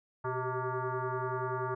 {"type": "tone with frequency modulation", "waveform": "sine", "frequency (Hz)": 390.7, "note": "G4", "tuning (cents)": -6, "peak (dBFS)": -31, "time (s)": [0.24, 1.75], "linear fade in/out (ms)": 10, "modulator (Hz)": 257, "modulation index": 3.8, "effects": []}